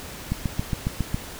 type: click train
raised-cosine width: 5 ms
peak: -11 dBFS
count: 7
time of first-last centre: 0.32-1.144 s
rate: 7.28 Hz
effects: pink hiss -38 dBFS RMS until 1.39 s